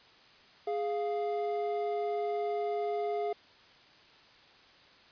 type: tone pair together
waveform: triangle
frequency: 415.3 / 698.4 Hz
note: G#4 / F5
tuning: 0 / 0 cents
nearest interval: major sixth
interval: 900 cents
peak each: -30 / -32 dBFS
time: 0.67-3.33 s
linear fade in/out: 5 ms
effects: white hiss -58 dBFS RMS until 5.11 s + resampled to 11025 Hz